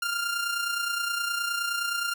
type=tone with amplitude modulation; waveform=sawtooth; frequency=1396.9 Hz; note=F6; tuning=in tune; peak=-21 dBFS; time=0.02-2.14 s; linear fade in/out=5 ms; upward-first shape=sine; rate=29.6 Hz; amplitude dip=50%; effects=none